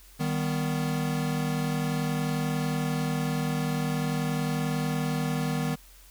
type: chord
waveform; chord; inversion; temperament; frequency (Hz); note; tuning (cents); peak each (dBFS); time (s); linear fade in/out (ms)
square; Eb augmented; none; equal; 155.56 / 196 / 246.9; Eb3 / G3 / B3; 0 / 0 / 0; -29 / -35 / -32; 0.19-5.76; 20
effects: added 45 Hz sine -52 dBFS peak until 6.1 s + white hiss -55 dBFS RMS until 6.1 s